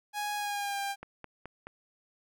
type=tone with pitch glide; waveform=sawtooth; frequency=830 to 797.1 Hz; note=G#5 to G5; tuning=-1 to +29 cents; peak=-28 dBFS; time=0.13-0.96 s; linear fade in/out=50 ms; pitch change=-70 cents; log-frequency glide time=0.36-0.8 s
type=click train; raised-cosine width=0.5 ms; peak=-27 dBFS; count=4; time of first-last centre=1.03-1.67 s; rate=4.69 Hz
effects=none